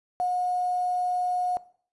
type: tone with quantisation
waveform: sine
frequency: 723 Hz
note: F#5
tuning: 40 cents flat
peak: -23 dBFS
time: 0.2-1.57 s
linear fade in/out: 0 ms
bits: 8
effects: noise-tail reverb RT60 0.5 s tail -18 dB re dry + resampled to 24000 Hz